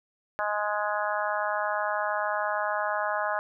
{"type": "harmonic tone", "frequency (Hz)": 208.7, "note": "G#3", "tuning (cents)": 9, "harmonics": [3, 4, 5, 6, 7, 8], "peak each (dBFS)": [-31, -32, -33, -34, -34, -35], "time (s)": [0.39, 3.39], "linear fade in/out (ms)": 0, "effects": []}